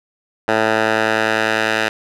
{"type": "tone with band-pass filter sweep", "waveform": "10% pulse", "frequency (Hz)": 110, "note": "A2", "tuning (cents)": 0, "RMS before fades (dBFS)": -17, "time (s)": [0.48, 1.89], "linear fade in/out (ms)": 5, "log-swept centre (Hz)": [1100, 2000], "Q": 1, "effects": []}